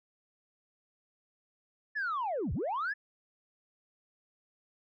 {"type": "linear two-way sweep", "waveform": "sine", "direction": "down then up", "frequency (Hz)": [1772, 53.9, 1772], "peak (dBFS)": -29, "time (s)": [1.95, 2.94], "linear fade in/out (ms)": 20, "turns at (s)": 2.53, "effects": ["tanh soft clip ceiling -28 dBFS"]}